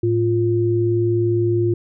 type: tone pair together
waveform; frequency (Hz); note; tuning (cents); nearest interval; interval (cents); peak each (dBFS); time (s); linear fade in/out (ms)
sine; 109.99 / 349.2; A2 / F4; 0 / 0; octave + minor sixth; 2000; -19 / -17; 0.03-1.74; 5
effects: none